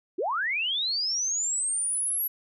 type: linear sweep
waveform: sine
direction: up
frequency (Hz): 302.6 to 11740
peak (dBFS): -25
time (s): 0.18-2.28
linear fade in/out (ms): 10
effects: none